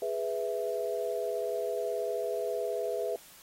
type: chord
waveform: sine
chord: E major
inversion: first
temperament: equal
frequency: 415.3 / 493.9 / 659.3 Hz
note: G#4 / B4 / E5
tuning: 0 / 0 / 0 cents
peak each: -34 dBFS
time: 0.02-3.16 s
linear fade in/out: 2 ms
effects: white hiss -54 dBFS RMS until 3.42 s + AAC 48 kbps